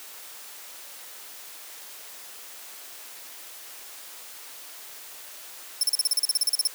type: tone bursts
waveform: 20% pulse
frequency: 5340 Hz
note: E8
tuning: 22 cents sharp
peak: -14 dBFS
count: 15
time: 5.81-6.673 s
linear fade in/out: 2 ms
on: 23 ms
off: 37 ms
effects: white hiss -43 dBFS RMS until 6.74 s + high-pass 400 Hz 12 dB/octave